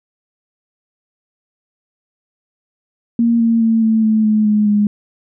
sine tone with pitch steps, 233.1 / 229.2 / 225.4 / 221.7 / 218 / 214.4 / 210.8 / 207.3 Hz, A#3 / A#3 / A3 / A3 / A3 / A3 / G#3 / G#3, 0 / -29 / +42 / +13 / -16 / -45 / +26 / -3 cents, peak -10 dBFS, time 3.19-4.87 s, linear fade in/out 2 ms, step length 210 ms, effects none

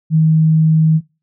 sine tone, 158.4 Hz, D#3, 31 cents sharp, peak -8 dBFS, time 0.1-1.01 s, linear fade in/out 50 ms, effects noise-tail reverb RT60 0.3 s tail -21 dB re dry

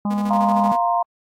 harmonic tone, 205 Hz, G#3, 22 cents flat, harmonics 1 / 3 / 4 / 5 / 6, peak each -19 / -35 / -30 / -32 / -39 dBFS, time 0.05-0.72 s, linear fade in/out 2 ms
sawtooth tone with tremolo, 241.9 Hz, B3, 36 cents flat, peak -26 dBFS, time 0.1-0.77 s, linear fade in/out 10 ms, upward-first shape square, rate 13 Hz, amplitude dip 65%
sine chord, F suspended fourth, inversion none, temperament just, 698.5 / 931.3 / 1047.7 Hz, F5 / Bb5 / C6, 0 / -2 / +2 cents, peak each -19 / -21 / -23 dBFS, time 0.3-1.03 s, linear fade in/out 10 ms
effects AAC 64 kbps

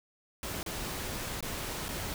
pink noise with dropouts, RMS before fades -37 dBFS, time 0.43-2.14 s, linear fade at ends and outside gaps 1 ms, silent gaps 0.63-0.662 / 1.407-1.426 / 1.884-1.889 s, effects none

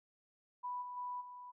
sine tone with level steps, 987.8 Hz, B5, in tune, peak -38 / -43 / -39 / -48 dBFS, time 0.63-1.52 s, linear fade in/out 20 ms, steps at 0.81 / 0.96 / 1.2 s, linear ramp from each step 20 ms, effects none

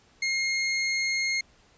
sawtooth tone, 2140 Hz, C7, 38 cents sharp, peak -21 dBFS, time 0.22-1.41 s, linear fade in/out 5 ms, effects pink hiss -60 dBFS RMS until 1.77 s + resampled to 16000 Hz

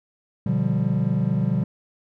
triangle chord, G dominant seventh, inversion first, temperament just, 122.5 / 147 / 176.4 / 196 Hz, B2 / D3 / F3 / G3, -14 / +2 / +18 / 0 cents, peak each -23 dBFS, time 0.46-1.64 s, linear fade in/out 5 ms, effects none

